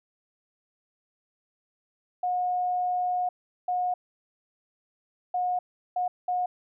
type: tone bursts at uneven times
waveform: sine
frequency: 723 Hz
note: F#5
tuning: 40 cents flat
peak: -24 dBFS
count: 5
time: 2.23-3.29 / 3.68-3.94 / 5.34-5.59 / 5.96-6.08 / 6.28-6.46 s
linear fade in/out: 5 ms
effects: none